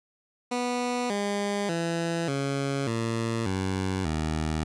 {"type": "tone with pitch steps", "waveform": "15% pulse", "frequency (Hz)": [245.5, 202.9, 167.68, 138.58, 114.53, 94.65, 78.23], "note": ["B3", "G#3", "E3", "C#3", "A#2", "F#2", "D#2"], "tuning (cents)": [-10, -40, 30, 0, -30, 40, 10], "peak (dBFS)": -20, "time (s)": [0.51, 4.64], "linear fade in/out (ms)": 10, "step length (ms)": 590, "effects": ["resampled to 22050 Hz"]}